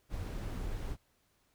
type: noise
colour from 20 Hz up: brown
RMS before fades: -38 dBFS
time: 0.09-0.97 s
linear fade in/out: 50 ms
effects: pink hiss -73 dBFS RMS until 1.54 s